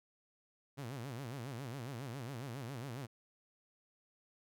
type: tone with vibrato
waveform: sawtooth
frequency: 127.2 Hz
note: C3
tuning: 48 cents flat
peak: -38 dBFS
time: 0.77-3.07 s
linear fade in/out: 20 ms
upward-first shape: sine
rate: 7.3 Hz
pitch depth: 210 cents each way
effects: none